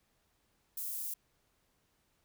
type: high-pass noise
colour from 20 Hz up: white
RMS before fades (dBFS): -39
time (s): 0.77-1.14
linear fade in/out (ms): 5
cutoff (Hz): 11000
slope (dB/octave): 12
effects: pink hiss -75 dBFS RMS until 2.24 s